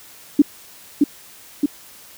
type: tone with echo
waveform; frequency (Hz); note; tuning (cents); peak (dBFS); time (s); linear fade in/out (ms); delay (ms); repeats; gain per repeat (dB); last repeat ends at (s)
sine; 289.5; D4; -25; -6; 0.39-0.42; 5; 620; 2; -3; 1.66
effects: white hiss -44 dBFS RMS until 2.17 s